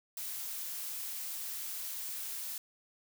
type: noise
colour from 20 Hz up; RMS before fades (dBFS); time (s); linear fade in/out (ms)
blue; -40; 0.17-2.58; 2
effects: none